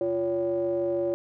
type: ring-modulated tone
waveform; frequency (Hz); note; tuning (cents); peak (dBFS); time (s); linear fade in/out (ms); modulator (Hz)
triangle; 108.2; A2; -29; -19; 0.01-1.14; 0; 456
effects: none